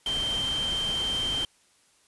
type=tone in noise; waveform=sine; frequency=3136 Hz; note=G7; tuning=in tune; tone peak=-26 dBFS; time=0.06-1.45 s; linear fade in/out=2 ms; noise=pink; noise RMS=-36 dBFS; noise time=0.06-1.45 s; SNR=+7 dB; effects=white hiss -63 dBFS RMS until 2.07 s + resampled to 24000 Hz